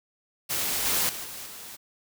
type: noise with level steps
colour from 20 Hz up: white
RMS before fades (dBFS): -28 / -25 / -36 / -39 / -42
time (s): 0.49-1.77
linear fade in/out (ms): 20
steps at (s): 0.85 / 1.09 / 1.24 / 1.46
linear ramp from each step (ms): 2
effects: none